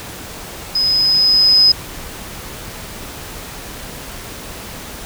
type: tone with level ramp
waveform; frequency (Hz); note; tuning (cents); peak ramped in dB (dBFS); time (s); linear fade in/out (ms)
sine; 5050; D#8; +25; -13 to -6; 0.75-1.72; 5
effects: pink hiss -31 dBFS RMS until 5.05 s